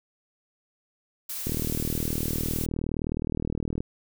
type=noise; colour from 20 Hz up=blue; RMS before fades=-34 dBFS; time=1.29-2.66 s; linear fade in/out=5 ms
type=click train; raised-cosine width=3 ms; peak=-16 dBFS; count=93; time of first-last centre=1.47-3.805 s; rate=39.4 Hz
effects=none